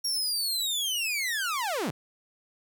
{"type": "linear sweep", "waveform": "sawtooth", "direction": "down", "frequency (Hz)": [5620, 110], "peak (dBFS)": -24, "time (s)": [0.04, 1.91], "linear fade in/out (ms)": 10, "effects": []}